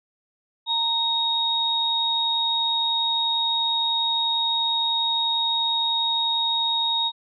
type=tone pair together; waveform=sine; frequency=923 / 3751 Hz; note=A#5 / A#7; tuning=-17 / +10 cents; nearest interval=2 octaves; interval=2427 cents; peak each=-27 / -21 dBFS; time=0.66-7.12 s; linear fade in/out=50 ms; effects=none